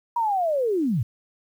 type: linear sweep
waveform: sine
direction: down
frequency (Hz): 966 to 97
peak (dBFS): -20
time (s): 0.16-1.03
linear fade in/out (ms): 5
effects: 9-bit